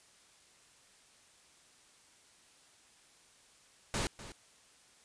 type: noise with echo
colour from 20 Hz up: pink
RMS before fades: -34 dBFS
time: 3.94-4.07 s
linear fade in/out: 0 ms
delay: 250 ms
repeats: 1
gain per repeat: -14 dB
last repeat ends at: 4.32 s
effects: white hiss -63 dBFS RMS until 5.04 s + resampled to 22050 Hz